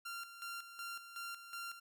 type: tone with tremolo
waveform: sawtooth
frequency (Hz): 1383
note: F6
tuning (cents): -17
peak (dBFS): -39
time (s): 0.05-1.8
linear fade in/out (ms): 10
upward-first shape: square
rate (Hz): 2.7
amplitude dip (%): 65
effects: none